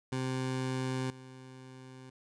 20% pulse tone with level steps, 129.9 Hz, C3, 12 cents flat, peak -27 / -43 dBFS, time 0.12-2.1 s, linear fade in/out 5 ms, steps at 1.1 s, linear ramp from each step 5 ms, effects resampled to 22050 Hz

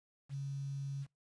sine tone with quantisation, 138.59 Hz, C#3, in tune, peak -37 dBFS, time 0.29-1.07 s, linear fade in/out 50 ms, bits 10, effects noise-tail reverb RT60 0.2 s tail -25 dB re dry + resampled to 22050 Hz

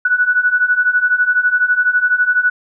sine beating tone pair, 1470 / 1482 Hz, F#6 / F#6, -12 / +2 cents, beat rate 12 Hz, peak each -16 / -13 dBFS, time 0.05-2.5 s, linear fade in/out 5 ms, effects none

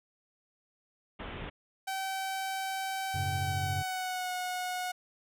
pink low-pass noise, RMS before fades -41 dBFS, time 1.19-1.5 s, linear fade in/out 10 ms, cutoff 3500 Hz, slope 96 dB/octave
sawtooth tone with pitch glide, 769 to 729.2 Hz, G5 to F#5, -33 to -25 cents, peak -29 dBFS, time 1.87-4.92 s, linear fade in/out 10 ms, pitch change -92 cents, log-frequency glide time 3.39-4.32 s
triangle chord, F# suspended second, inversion none, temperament equal with one note detuned, 92.5 / 106.5 / 138.59 Hz, F#2 / G#2 / C#3, 0 / +44 / 0 cents, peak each -32 / -37 / -35 dBFS, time 3.14-3.83 s, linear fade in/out 10 ms
effects none

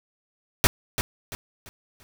pink noise with echo, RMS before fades -17 dBFS, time 0.64-0.67 s, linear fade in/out 0 ms, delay 340 ms, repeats 4, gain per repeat -9 dB, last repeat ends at 2.03 s, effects none

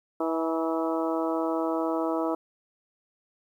harmonic tone with a mistuned harmonic, 162.4 Hz, E3, 26 cents flat, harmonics 2 / 3 / 4 / 5 / 6 / 7 / 8, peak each -28 / -32 / -31 / -37 / -36 / -39 / -37 dBFS, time 0.2-2.35 s, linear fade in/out 5 ms, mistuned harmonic 5, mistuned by +33 cents, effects 10-bit

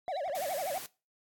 sine tone with exponential growth, 3944 Hz, B7, 3 cents flat, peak -40 dBFS, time 0.06-0.17 s, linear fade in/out 2 ms, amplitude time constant 22 ms
triangle tone with vibrato, 649 Hz, E5, 27 cents flat, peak -30 dBFS, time 0.08-0.78 s, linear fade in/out 0 ms, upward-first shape sine, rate 12 Hz, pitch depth 290 cents each way
clicks, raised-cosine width 0.5 ms, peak -36 dBFS, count 2, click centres 0.279 / 0.298 s
white high-pass noise, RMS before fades -43 dBFS, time 0.35-0.86 s, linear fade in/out 0 ms, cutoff 110 Hz, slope 24 dB/octave
effects noise-tail reverb RT60 0.3 s tail -21 dB re dry + AAC 64 kbps

